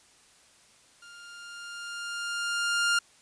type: tone with level ramp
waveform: sawtooth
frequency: 1403 Hz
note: F6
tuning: 8 cents sharp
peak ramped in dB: -44 to -18 dBFS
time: 1.02-2.99 s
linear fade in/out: 5 ms
effects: white hiss -59 dBFS RMS until 3.21 s + resampled to 22050 Hz